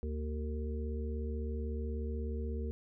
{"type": "harmonic tone with a mistuned harmonic", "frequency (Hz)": 76.4, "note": "D#2", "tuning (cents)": -31, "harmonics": [1, 3, 5, 6], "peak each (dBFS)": [-35, -43, -46, -45], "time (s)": [0.03, 2.71], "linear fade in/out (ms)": 0, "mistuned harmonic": 1, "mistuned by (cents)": -77, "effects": []}